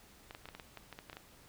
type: clicks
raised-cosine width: 0.3 ms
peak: -30 dBFS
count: 12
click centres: 0.309 / 0.349 / 0.456 / 0.488 / 0.55 / 0.598 / 0.773 / 0.927 / 0.989 / 1.098 / 1.13 / 1.169 s
effects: pink hiss -60 dBFS RMS until 1.48 s